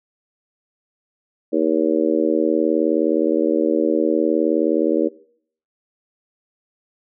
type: harmonic tone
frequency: 79.4 Hz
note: D#2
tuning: 36 cents sharp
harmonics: 3 / 4 / 5 / 6 / 7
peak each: -25 / -19 / -23 / -22 / -23 dBFS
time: 1.52-5.09 s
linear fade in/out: 20 ms
effects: noise-tail reverb RT60 0.6 s tail -20 dB re dry